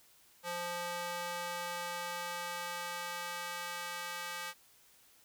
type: tone with high-pass filter sweep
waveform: square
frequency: 174.5 Hz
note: F3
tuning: 1 cent flat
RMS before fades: -40 dBFS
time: 0.43-4.54 s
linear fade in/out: 50 ms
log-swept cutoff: 650 to 1300 Hz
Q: 1
effects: white hiss -64 dBFS RMS until 5.24 s